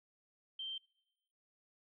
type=tone; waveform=sine; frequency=3136 Hz; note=G7; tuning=in tune; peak=-40 dBFS; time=0.59-0.78 s; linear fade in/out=5 ms; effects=noise-tail reverb RT60 1.0 s tail -24 dB re dry